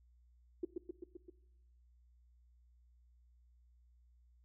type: tone with echo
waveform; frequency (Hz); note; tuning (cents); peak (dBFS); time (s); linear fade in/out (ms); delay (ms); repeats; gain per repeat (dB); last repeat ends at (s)
sine; 350; F4; +4; -33; 0.63-0.65; 5; 130; 5; -3; 1.3
effects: noise-tail reverb RT60 0.9 s tail -18 dB re dry + added 60 Hz sine -64 dBFS peak until 4.44 s